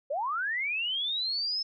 sine linear sweep, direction up, 523.3 to 5274 Hz, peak -28 dBFS, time 0.1-1.63 s, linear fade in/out 10 ms, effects none

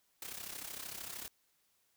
white noise with amplitude modulation, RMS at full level -42 dBFS, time 0.22-1.28 s, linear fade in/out 2 ms, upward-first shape sine, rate 33.1 Hz, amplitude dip 70%, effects white hiss -75 dBFS RMS until 1.96 s

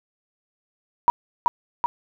sine tone with echo, 956 Hz, A#5, 43 cents sharp, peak -11 dBFS, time 1.08-1.1 s, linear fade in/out 0 ms, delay 380 ms, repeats 2, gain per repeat -3 dB, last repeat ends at 1.86 s, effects none

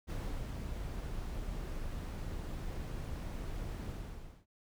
brown noise with ADSR envelope, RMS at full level -37 dBFS, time 0.07-4.46 s, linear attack 33 ms, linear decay 330 ms, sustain -3 dB, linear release 580 ms, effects none

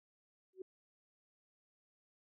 sine tone with exponential growth, 375.3 Hz, F#4, 25 cents sharp, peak -39 dBFS, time 0.53-0.62 s, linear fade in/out 5 ms, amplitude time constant 18 ms, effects none

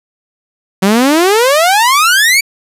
sawtooth exponential sweep, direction up, 185 to 2336 Hz, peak -3 dBFS, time 0.82-2.41 s, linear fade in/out 10 ms, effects resampled to 32000 Hz + 7-bit

